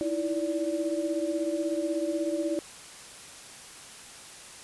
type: tone cluster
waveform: sine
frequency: 318.5 / 334.8 / 580 Hz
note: D#4 / E4 / D5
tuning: +41 / +27 / -22 cents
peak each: -31 dBFS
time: 0.01-2.59 s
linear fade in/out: 0 ms
effects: white hiss -46 dBFS RMS until 4.63 s + resampled to 24000 Hz